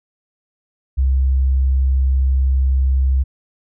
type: tone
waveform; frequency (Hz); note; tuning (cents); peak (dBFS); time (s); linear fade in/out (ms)
sine; 66.1; C2; +18; -12; 0.97-3.24; 20
effects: none